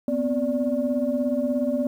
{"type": "tone cluster", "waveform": "sine", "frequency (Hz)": [243.8, 260.6, 584], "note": ["B3", "C4", "D5"], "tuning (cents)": [-22, -7, -10], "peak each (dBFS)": -25, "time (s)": [0.08, 1.87], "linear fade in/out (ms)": 2, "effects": ["tanh soft clip ceiling -13 dBFS", "9-bit"]}